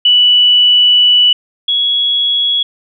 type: tone pair in turn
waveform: sine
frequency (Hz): 2960 / 3347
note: F#7 / G#7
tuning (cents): 0 / +13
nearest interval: major second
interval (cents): 213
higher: second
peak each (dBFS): -5 / -10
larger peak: first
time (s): 0.05-1.33 / 1.68-2.63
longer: first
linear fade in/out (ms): 5
effects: none